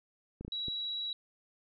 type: clicks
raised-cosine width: 3 ms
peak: -29 dBFS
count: 4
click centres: 0.41 / 0.449 / 0.48 / 0.683 s
type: tone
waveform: sine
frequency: 3892 Hz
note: B7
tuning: 26 cents flat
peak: -34 dBFS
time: 0.52-1.13 s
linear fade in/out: 2 ms
effects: none